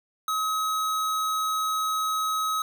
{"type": "tone", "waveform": "square", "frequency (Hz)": 1275, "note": "D#6", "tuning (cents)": 42, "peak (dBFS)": -25, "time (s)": [0.28, 2.62], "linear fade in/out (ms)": 2, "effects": []}